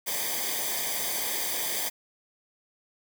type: noise with comb filter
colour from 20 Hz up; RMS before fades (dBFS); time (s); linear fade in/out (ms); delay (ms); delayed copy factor
white; -30; 0.06-1.9; 20; 0.73; -0.8
effects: none